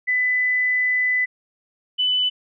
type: tone pair in turn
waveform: sine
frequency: 2000 / 2997 Hz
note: B6 / F#7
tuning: +21 / +22 cents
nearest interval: perfect fifth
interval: 701 cents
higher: second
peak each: -17 dBFS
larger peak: neither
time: 0.07-1.26 / 1.98-2.3 s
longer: first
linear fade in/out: 20 ms
effects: none